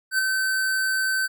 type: tone with ADSR envelope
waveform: square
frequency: 1537 Hz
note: G6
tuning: 35 cents flat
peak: -18 dBFS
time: 0.11-1.28 s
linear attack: 76 ms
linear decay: 8 ms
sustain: -4 dB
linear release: 28 ms
effects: none